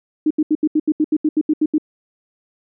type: tone bursts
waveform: sine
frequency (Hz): 307.1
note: D#4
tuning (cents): -23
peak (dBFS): -12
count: 13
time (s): 0.26-1.782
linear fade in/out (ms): 5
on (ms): 46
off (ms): 77
effects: none